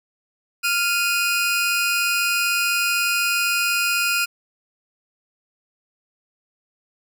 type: tone pair together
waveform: sawtooth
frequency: 1396.9 / 2489 Hz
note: F6 / D#7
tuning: 0 / 0 cents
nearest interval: minor seventh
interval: 1000 cents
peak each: -18 dBFS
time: 0.63-4.26 s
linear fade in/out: 20 ms
effects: none